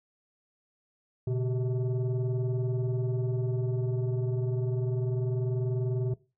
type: tone with frequency modulation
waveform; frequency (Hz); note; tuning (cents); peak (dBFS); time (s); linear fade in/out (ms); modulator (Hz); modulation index
sine; 120.4; B2; -44; -25; 1.27-6.14; 5; 261; 0.88
effects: noise-tail reverb RT60 0.3 s tail -20 dB re dry + tanh soft clip ceiling -23 dBFS